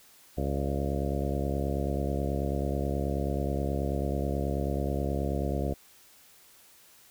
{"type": "harmonic tone with a mistuned harmonic", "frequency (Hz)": 69.3, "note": "C#2", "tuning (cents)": 0, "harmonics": [1, 2, 3, 4, 5, 6, 7, 8, 9, 10], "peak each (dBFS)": [-31, -34, -36, -37, -38, -39, -39, -40, -41, -41], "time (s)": [0.37, 5.74], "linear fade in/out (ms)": 10, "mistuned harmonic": 9, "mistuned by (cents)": -58, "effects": ["white hiss -57 dBFS RMS until 7.1 s"]}